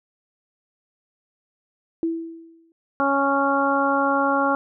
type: tone with exponential decay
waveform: sine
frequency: 329.6 Hz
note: E4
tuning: in tune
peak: -18 dBFS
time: 2.03-2.72 s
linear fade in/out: 1 ms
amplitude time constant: 150 ms
type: harmonic tone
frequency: 277.2 Hz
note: C#4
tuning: in tune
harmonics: 1 / 2 / 3 / 4 / 5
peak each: -24 / -24 / -24 / -24 / -24 dBFS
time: 3-4.55 s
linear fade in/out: 0 ms
effects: none